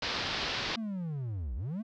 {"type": "low-pass noise", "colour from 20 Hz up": "white", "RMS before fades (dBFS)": -34, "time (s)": [0.02, 0.76], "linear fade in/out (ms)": 5, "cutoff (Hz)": 5000, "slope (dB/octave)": 48}
{"type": "linear two-way sweep", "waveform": "triangle", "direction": "down then up", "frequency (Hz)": [233.1, 54.2, 233.1], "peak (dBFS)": -31, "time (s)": [0.76, 1.83], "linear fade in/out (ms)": 20, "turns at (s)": 1.55}
{"effects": []}